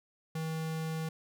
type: tone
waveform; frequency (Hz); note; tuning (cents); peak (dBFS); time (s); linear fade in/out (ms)
square; 160; D#3; +49; -34; 0.35-1.09; 5
effects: none